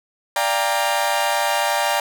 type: chord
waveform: sawtooth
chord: G minor seventh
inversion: second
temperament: equal with one note detuned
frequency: 587.3 / 698.5 / 799.1 / 932.3 Hz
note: D5 / F5 / G5 / Bb5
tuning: 0 / 0 / +33 / 0 cents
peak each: -20 / -22 / -19 / -19 dBFS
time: 0.36-2 s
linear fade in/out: 2 ms
effects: none